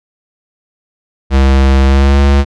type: tone with pitch glide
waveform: square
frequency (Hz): 67.2 to 69.85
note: C2 to C#2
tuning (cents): +47 to +14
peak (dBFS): -6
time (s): 1.3-2.45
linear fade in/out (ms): 50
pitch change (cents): +67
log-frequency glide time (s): 1.84-2.2
effects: low-pass 5000 Hz 12 dB/octave